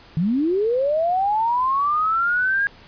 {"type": "linear sweep", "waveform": "sine", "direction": "up", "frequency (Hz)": [150.8, 1642], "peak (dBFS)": -17, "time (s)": [0.17, 2.67], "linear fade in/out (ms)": 0, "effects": ["pink hiss -47 dBFS RMS until 2.87 s", "resampled to 11025 Hz"]}